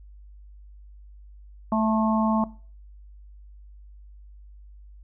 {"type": "harmonic tone with a mistuned harmonic", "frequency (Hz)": 220, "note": "A3", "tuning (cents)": 0, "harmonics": [1, 3, 4, 5], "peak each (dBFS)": [-22, -27, -28, -29], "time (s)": [1.72, 2.44], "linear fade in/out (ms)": 2, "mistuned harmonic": 5, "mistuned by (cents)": -31, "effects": ["noise-tail reverb RT60 0.4 s tail -19 dB re dry", "added 50 Hz sine -44 dBFS peak until 5.03 s"]}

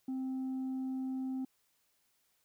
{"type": "tone with tanh clipping", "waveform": "sine", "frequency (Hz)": 261.6, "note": "C4", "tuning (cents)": 0, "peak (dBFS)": -35, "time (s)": [0.08, 1.45], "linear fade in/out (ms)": 5, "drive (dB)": 2, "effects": ["white hiss -75 dBFS RMS until 2.44 s"]}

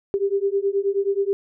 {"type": "beating tone pair", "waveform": "sine", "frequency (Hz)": [392, 401.4], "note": ["G4", "G4"], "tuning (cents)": [0, 41], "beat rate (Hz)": 9.4, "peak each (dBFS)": -22, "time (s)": [0.14, 1.33], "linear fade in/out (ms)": 0, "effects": []}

